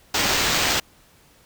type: noise with sample-and-hold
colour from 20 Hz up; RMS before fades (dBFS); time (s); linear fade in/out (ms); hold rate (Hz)
blue; -21; 0.14-0.8; 5; 11025
effects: pink hiss -55 dBFS RMS until 1.45 s